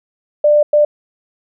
sine tone bursts at uneven times, 594 Hz, D5, 20 cents sharp, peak -7 dBFS, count 2, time 0.44-0.63 / 0.73-0.85 s, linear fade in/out 5 ms, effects none

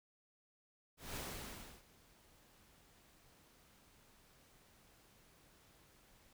pink noise with ADSR envelope, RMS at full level -44 dBFS, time 0.97-6.33 s, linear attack 190 ms, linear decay 660 ms, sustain -23 dB, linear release 4 ms, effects none

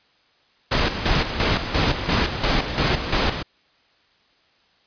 pink noise with tremolo, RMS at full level -19 dBFS, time 0.71-3.43 s, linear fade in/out 10 ms, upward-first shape square, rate 2.9 Hz, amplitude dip 60%, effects white hiss -60 dBFS RMS until 4.86 s + resampled to 11025 Hz

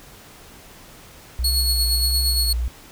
sine tone with vibrato, 60.4 Hz, B1, 38 cents flat, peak -20 dBFS, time 1.39-2.68 s, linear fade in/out 0 ms, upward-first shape triangle, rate 1.6 Hz, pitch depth 84 cents each way
sawtooth tone with tremolo, 4353 Hz, C#8, 32 cents flat, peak -15 dBFS, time 1.44-2.53 s, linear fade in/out 5 ms, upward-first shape sine, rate 8.6 Hz, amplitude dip 40%
effects pink hiss -45 dBFS RMS until 2.91 s

